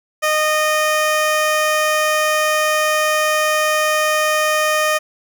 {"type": "tone", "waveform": "15% pulse", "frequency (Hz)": 615, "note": "D#5", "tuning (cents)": -20, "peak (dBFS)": -8, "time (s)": [0.22, 4.99], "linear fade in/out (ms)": 20, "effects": []}